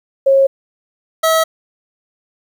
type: tone pair in turn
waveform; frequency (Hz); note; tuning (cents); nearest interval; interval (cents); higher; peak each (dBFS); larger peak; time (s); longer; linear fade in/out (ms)
sine / 25% pulse; 543 / 645.7; C#5 / E5; -36 / -36; minor third; 300; second; -7; neither; 0.26-0.47 / 1.23-1.44; neither; 10
effects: 8-bit